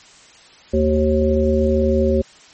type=harmonic tone with a mistuned harmonic; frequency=76 Hz; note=D#2; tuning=40 cents flat; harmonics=1 / 3 / 5 / 7; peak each=-19 / -19 / -19 / -19 dBFS; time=0.73-2.22 s; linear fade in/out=10 ms; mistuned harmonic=7; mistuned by=+31 cents; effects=white hiss -46 dBFS RMS until 2.53 s + MP3 32 kbps